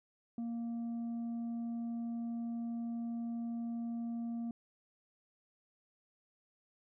triangle tone with tanh clipping, 233.1 Hz, A#3, in tune, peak -37 dBFS, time 0.38-4.51 s, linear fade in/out 2 ms, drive 8 dB, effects none

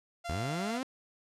sawtooth tone, 690 Hz, F5, 21 cents flat, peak -33 dBFS, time 0.24-0.79 s, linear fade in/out 20 ms
sawtooth linear sweep, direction up, 69.3 to 268.8 Hz, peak -29 dBFS, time 0.29-0.83 s, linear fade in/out 0 ms
effects low-pass 9000 Hz 12 dB/octave

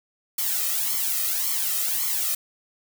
blue noise with flanger, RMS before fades -25 dBFS, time 0.38-2.35 s, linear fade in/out 5 ms, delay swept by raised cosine 0.92 to 1.61 ms, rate 1.8 Hz, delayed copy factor +0.85, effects none

